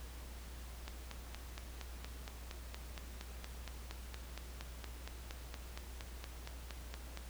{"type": "click train", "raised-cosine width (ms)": 0.2, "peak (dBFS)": -27, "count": 28, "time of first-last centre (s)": [0.88, 7.174], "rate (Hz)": 4.29, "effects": ["added 60 Hz sine -47 dBFS peak until 7.29 s", "pink hiss -55 dBFS RMS until 7.29 s"]}